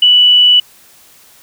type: tone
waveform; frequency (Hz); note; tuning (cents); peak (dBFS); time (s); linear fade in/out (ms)
sine; 2960; F#7; 0; -4; 0.02-0.6; 5
effects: white hiss -44 dBFS RMS until 1.42 s